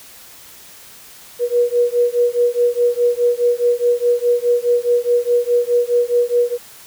sine beating tone pair, 480 / 484.8 Hz, B4 / B4, -49 / -32 cents, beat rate 4.8 Hz, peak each -16 dBFS, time 1.39-6.58 s, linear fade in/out 50 ms, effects white hiss -41 dBFS RMS until 6.86 s

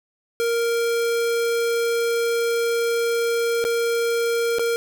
square tone with dropouts, 466.2 Hz, A#4, in tune, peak -20 dBFS, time 0.4-4.76 s, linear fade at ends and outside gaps 0 ms, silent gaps 3.641-3.65 / 4.585-4.594 s, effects none

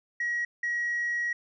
sine tone pair in turn, 1906 / 1906 Hz, A#6 / A#6, +38 / +38 cents, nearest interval unison, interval 0 cents, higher neither, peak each -25 / -25 dBFS, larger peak neither, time 0.2-0.45 / 0.63-1.33 s, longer second, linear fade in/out 5 ms, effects tanh soft clip ceiling -24 dBFS

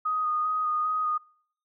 sine tone with vibrato, 1242 Hz, D#6, 3 cents flat, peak -24 dBFS, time 0.05-1.18 s, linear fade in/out 10 ms, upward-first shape square, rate 2.5 Hz, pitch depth 14 cents each way, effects noise-tail reverb RT60 0.6 s tail -24 dB re dry

